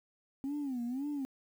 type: tone with vibrato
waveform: sine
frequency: 264 Hz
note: C4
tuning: 16 cents sharp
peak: -32 dBFS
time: 0.44-1.25 s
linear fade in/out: 0 ms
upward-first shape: sine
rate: 1.9 Hz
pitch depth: 190 cents each way
effects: tanh soft clip ceiling -31 dBFS + 10-bit